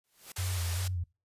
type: noise with exponential growth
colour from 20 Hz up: white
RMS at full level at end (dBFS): -42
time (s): 0.04-0.32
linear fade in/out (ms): 2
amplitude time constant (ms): 60
type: band-pass noise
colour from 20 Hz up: white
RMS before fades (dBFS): -40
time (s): 0.36-0.88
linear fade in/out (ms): 5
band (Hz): 380 to 11000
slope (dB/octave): 12
type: tone with vibrato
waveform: sine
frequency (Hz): 89.4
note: F2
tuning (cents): +41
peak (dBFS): -30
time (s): 0.38-1.04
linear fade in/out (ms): 10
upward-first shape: square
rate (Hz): 2.6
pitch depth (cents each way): 50
effects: noise-tail reverb RT60 0.3 s tail -24 dB re dry + resampled to 32000 Hz